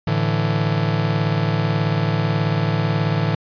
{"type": "chord", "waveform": "45% pulse", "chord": "A suspended fourth", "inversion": "none", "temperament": "just", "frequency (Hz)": [110, 146.67, 165], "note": ["A2", "D3", "E3"], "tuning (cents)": [0, -2, 2], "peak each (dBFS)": -22, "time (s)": [0.07, 3.35], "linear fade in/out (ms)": 5, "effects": ["resampled to 11025 Hz"]}